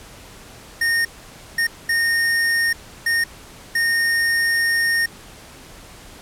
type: tone bursts at uneven times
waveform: square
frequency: 1842 Hz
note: A#6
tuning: 21 cents flat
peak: -17 dBFS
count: 5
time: 0.81-1.05 / 1.58-1.67 / 1.89-2.73 / 3.06-3.24 / 3.75-5.06 s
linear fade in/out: 5 ms
effects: pink hiss -42 dBFS RMS until 6.21 s + low-pass 12000 Hz 12 dB/octave